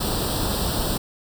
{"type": "noise with comb filter", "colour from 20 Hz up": "pink", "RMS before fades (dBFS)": -24, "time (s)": [0, 0.98], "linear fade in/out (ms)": 10, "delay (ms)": 0.23, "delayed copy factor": 0.8, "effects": []}